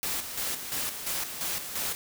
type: noise with tremolo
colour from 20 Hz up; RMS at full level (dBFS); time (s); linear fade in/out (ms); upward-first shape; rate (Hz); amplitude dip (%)
white; -31; 0.03-1.95; 0; square; 2.9; 55
effects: none